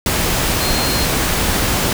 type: tone in noise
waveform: sine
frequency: 4203 Hz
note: C8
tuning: 7 cents sharp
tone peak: -23 dBFS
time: 0.61-1.05 s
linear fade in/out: 2 ms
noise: pink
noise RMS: -17 dBFS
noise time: 0.06-1.93 s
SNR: -9 dB
effects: none